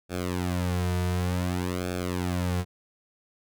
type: tone with flanger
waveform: sawtooth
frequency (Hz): 90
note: F#2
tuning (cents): -47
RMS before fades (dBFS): -28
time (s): 0.09-2.65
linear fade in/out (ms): 50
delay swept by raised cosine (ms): 1 to 3.7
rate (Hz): 0.55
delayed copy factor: -0.9
effects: none